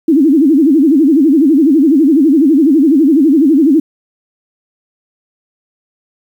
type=tone with vibrato; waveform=sine; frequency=295.1 Hz; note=D4; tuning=8 cents sharp; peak=-5 dBFS; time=0.08-3.8 s; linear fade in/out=5 ms; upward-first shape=sine; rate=12 Hz; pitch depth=220 cents each way; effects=7-bit